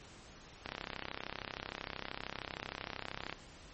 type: click train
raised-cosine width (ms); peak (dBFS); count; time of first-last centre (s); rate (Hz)
0.3; -22; 89; 0.66-3.327; 33
effects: pink hiss -55 dBFS RMS until 3.73 s + MP3 32 kbps